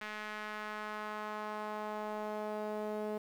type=tone with band-pass filter sweep; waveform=sawtooth; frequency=212.3 Hz; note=G#3; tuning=38 cents sharp; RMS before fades=-40 dBFS; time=0.01-3.18 s; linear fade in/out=5 ms; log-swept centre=1900 to 510 Hz; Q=1.5; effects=10-bit